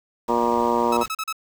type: band-stop noise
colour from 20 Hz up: pink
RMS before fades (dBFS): -41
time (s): 0.28-1.08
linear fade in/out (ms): 2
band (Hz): 9000 to 13000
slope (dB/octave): 96
type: harmonic tone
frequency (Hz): 118.7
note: A#2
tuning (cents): +32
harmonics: 2 / 3 / 4 / 5 / 6 / 7 / 8 / 9 / 10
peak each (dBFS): -26 / -26 / -25 / -28 / -31 / -32 / -22 / -31 / -32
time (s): 0.28-1.04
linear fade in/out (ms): 20
type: tone bursts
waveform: sawtooth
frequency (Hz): 1295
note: E6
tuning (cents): -31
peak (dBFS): -21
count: 5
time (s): 0.92-1.327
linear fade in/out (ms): 5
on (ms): 51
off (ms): 38
effects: none